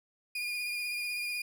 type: tone with vibrato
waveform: 35% pulse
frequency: 2435 Hz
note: D#7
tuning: 38 cents flat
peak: -31 dBFS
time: 0.35-1.42 s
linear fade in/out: 5 ms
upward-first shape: sine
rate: 16 Hz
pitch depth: 26 cents each way
effects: none